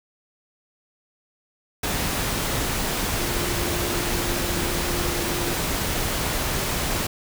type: tone in noise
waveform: sine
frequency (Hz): 349.2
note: F4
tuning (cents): 0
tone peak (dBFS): -31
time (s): 3.19-5.54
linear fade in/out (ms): 5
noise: pink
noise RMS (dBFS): -25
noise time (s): 1.83-7.07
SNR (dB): -9
effects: none